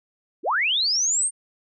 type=linear sweep; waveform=sine; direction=up; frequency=245.7 to 8870 Hz; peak=-19 dBFS; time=0.43-1.31 s; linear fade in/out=50 ms; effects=none

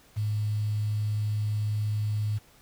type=tone with quantisation; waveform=sine; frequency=105.9 Hz; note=G#2; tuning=34 cents sharp; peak=-25 dBFS; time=0.16-2.39 s; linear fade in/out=20 ms; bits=8; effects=pink hiss -58 dBFS RMS until 2.61 s

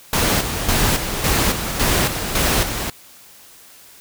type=noise with tremolo; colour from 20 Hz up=pink; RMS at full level=-17 dBFS; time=0.13-2.9 s; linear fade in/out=2 ms; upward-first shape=square; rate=1.8 Hz; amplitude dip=55%; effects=white hiss -45 dBFS RMS until 4 s

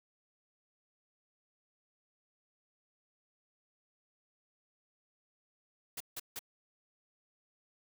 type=noise bursts; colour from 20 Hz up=white; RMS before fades=-41 dBFS; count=3; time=5.97-6.392 s; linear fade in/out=5 ms; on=34 ms; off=160 ms; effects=none

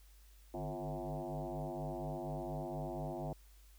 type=tone with frequency modulation; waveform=sine; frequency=247.9 Hz; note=B3; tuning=7 cents sharp; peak=-38 dBFS; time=0.54-3.33 s; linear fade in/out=2 ms; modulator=100 Hz; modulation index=5.5; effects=added 50 Hz sine -58 dBFS peak until 3.78 s + white hiss -68 dBFS RMS until 3.78 s

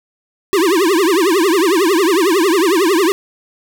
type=tone with vibrato; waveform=square; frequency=359.2 Hz; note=F4; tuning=49 cents sharp; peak=-11 dBFS; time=0.53-3.12 s; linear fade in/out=0 ms; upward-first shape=triangle; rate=11 Hz; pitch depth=280 cents each way; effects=none

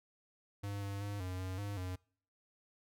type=tone with pitch steps; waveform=square; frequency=100.9 / 99.7 / 101.8 / 91.9 / 93.1 / 101.6 / 91.7 Hz; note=G#2 / G2 / G#2 / F#2 / F#2 / G#2 / F#2; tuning=-49 / +30 / -34 / -11 / +11 / -38 / -15 cents; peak=-39 dBFS; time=0.63-1.96 s; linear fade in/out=10 ms; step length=190 ms; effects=noise-tail reverb RT60 0.5 s tail -25 dB re dry

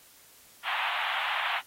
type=band-pass noise; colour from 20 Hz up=pink; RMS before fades=-31 dBFS; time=0.63-1.62 s; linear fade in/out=50 ms; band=750 to 3400 Hz; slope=48 dB/octave; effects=white hiss -56 dBFS RMS until 1.66 s + AAC 48 kbps

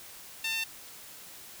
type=tone with high-pass filter; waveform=sawtooth; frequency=899 Hz; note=A5; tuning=37 cents sharp; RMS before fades=-32 dBFS; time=0.44-0.64 s; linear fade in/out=5 ms; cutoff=2700 Hz; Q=2.9; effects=white hiss -48 dBFS RMS until 1.6 s

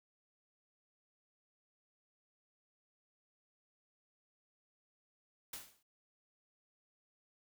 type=noise with exponential decay; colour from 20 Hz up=white; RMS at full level=-42 dBFS; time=5.53-5.83 s; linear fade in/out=5 ms; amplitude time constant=65 ms; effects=none

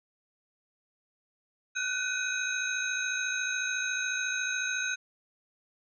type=tone cluster; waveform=sine; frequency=1461 / 1515 / 2508 / 3845 / 6390 Hz; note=F#6 / F#6 / D#7 / B7 / G8; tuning=-22 / +40 / +13 / -47 / +32 cents; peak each=-36 / -33 / -35 / -38 / -37 dBFS; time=1.75-4.96 s; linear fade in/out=20 ms; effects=none

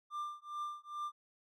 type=tone with tremolo; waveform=triangle; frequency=1190 Hz; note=D6; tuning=22 cents sharp; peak=-34 dBFS; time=0.1-1.12 s; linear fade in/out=50 ms; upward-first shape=triangle; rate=2.4 Hz; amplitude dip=100%; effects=none

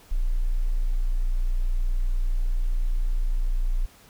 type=tone; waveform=sine; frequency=29.8 Hz; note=A#0; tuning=39 cents sharp; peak=-20 dBFS; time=0.11-3.86 s; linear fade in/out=10 ms; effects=pink hiss -53 dBFS RMS until 4.09 s

